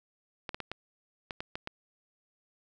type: clicks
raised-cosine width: 0.3 ms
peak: -20 dBFS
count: 8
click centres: 0.492 / 0.545 / 0.603 / 0.716 / 1.308 / 1.405 / 1.555 / 1.674 s
effects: none